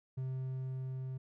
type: tone with level ramp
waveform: triangle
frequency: 130.6 Hz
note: C3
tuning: 3 cents flat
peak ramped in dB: -33 to -36 dBFS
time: 0.17-1.18 s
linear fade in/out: 10 ms
effects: none